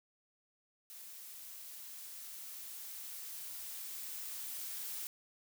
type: noise with level ramp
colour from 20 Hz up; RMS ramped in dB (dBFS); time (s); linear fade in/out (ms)
blue; -51 to -42; 0.9-5.07; 0
effects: none